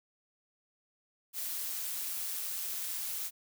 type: noise with amplitude modulation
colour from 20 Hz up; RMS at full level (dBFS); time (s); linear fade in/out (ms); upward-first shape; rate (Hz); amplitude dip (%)
blue; -35; 1.33-3.31; 50; sine; 177; 45
effects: none